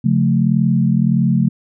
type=chord; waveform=sine; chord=Db augmented; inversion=none; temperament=equal with one note detuned; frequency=138.59 / 178.28 / 220 Hz; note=Db3 / F3 / A3; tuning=0 / +36 / 0 cents; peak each=-16 dBFS; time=0.04-1.49 s; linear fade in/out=10 ms; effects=none